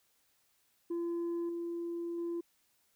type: tone with level steps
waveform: sine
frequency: 341 Hz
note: F4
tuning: 41 cents flat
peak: -30 / -34 / -32 dBFS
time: 0.9-2.41 s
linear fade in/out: 10 ms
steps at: 1.49 / 2.18 s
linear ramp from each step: 2 ms
effects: tanh soft clip ceiling -32 dBFS + white hiss -73 dBFS RMS until 2.95 s